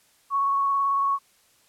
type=tone with vibrato; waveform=sine; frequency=1108.7 Hz; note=C#6; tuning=in tune; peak=-20 dBFS; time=0.3-1.19 s; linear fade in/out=50 ms; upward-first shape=square; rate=18 Hz; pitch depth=11 cents each way; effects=white hiss -61 dBFS RMS until 1.68 s + low-pass 12000 Hz 12 dB/octave